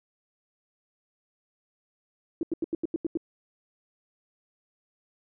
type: tone bursts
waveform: sine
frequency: 329.6 Hz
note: E4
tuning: in tune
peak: -24 dBFS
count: 8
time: 2.41-3.173 s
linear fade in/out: 2 ms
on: 21 ms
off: 85 ms
effects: none